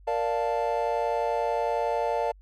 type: chord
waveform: triangle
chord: Bb major seventh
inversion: none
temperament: equal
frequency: 466.2 / 587.3 / 698.5 / 880 Hz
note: Bb4 / D5 / F5 / A5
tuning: 0 / 0 / 0 / 0 cents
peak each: -28 dBFS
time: 0.07-2.32 s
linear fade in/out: 10 ms
effects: added 48 Hz sine -49 dBFS peak until 2.41 s